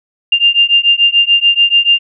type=beating tone pair; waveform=sine; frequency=2794 / 2800.9 Hz; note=F7 / F7; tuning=0 / +4 cents; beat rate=6.9 Hz; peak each=-10 dBFS; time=0.32-1.99 s; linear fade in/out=5 ms; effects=none